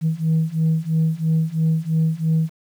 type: beating tone pair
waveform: sine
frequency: 158.8 / 161.8 Hz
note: D#3 / E3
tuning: +36 / -32 cents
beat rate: 3 Hz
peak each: -19 / -18 dBFS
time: 0.01-2.5 s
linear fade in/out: 50 ms
effects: tanh soft clip ceiling -12 dBFS + 8-bit